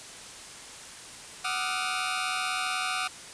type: tone cluster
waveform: 20% pulse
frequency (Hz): 745 / 1191 / 1267 / 1398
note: F#5 / D6 / D#6 / F6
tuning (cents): +12 / +24 / +31 / +1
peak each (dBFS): -29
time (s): 1.44-3.08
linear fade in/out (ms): 10
effects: white hiss -44 dBFS RMS until 3.33 s + resampled to 22050 Hz